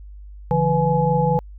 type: tone cluster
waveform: sine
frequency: 145.1 / 169.8 / 494.7 / 844 Hz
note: D3 / F3 / B4 / G#5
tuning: -21 / -48 / +3 / +28 cents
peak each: -21 dBFS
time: 0.51-1.39 s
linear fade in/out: 0 ms
effects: added 50 Hz sine -36 dBFS peak until 1.58 s